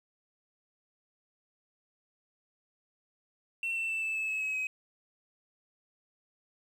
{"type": "tone with pitch steps", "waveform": "sine", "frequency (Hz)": [2706, 2681, 2656, 2632, 2608, 2584, 2560, 2536], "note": ["E7", "E7", "E7", "E7", "E7", "E7", "D#7", "D#7"], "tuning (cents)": [45, 29, 12, -3, -19, -35, 49, 32], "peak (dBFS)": -28, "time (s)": [3.63, 4.67], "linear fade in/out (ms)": 2, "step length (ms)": 130, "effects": ["tanh soft clip ceiling -29 dBFS", "10-bit"]}